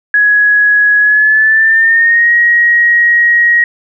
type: tone with pitch glide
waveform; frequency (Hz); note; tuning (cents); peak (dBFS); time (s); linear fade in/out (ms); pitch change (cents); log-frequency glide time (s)
sine; 1675 to 1891; G#6 to A#6; +14 to +24; -5; 0.14-3.64; 2; +210; 0.99-2.33
effects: none

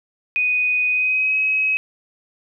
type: tone with pitch glide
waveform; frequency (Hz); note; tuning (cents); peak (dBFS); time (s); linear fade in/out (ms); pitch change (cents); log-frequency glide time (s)
sine; 2489 to 2550; D#7 to D#7; 0 to +42; -16; 0.36-1.77; 0; +42; 0.89-1.37
effects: none

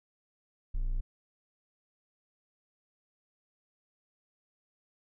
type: tone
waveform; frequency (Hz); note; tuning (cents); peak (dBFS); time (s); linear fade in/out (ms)
triangle; 30.05; B0; -46; -26; 0.74-1.01; 10
effects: none

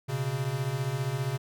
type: beating tone pair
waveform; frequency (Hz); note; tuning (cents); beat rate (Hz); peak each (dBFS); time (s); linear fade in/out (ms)
square; 122.7 / 137.7; B2 / C#3; -11 / -11; 15; -33 / -31; 0.08-1.38; 20
effects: none

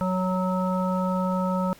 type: harmonic tone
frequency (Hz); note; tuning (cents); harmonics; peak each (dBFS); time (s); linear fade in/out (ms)
185; F#3; 0; 1 / 3 / 5 / 7; -24 / -29 / -31 / -32; 0.01-1.73; 0
effects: pink hiss -51 dBFS RMS until 1.79 s + Opus 48 kbps

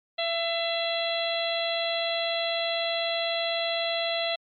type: harmonic tone with a mistuned harmonic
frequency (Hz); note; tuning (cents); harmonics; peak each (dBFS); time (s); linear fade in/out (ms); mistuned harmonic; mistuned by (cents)
672; E5; +33; 1 / 2 / 3 / 4 / 5 / 6; -28 / -40 / -35 / -35 / -32 / -33; 0.18-4.36; 10; 2; -17
effects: MP3 48 kbps

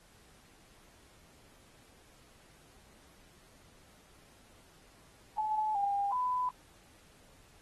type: tone with pitch steps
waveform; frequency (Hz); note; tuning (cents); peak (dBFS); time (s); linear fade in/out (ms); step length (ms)
sine; 861 / 803 / 1000; A5 / G5 / B5; -38 / +41 / +21; -29; 5.38-6.49; 2; 370
effects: pink hiss -62 dBFS RMS until 7.61 s + AAC 32 kbps

